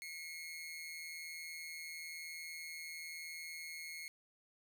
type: tone with amplitude modulation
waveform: sawtooth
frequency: 2164 Hz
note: C#7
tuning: 42 cents flat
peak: -39 dBFS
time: 0.02-4.08 s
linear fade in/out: 0 ms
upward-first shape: sine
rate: 161 Hz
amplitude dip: 55%
effects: none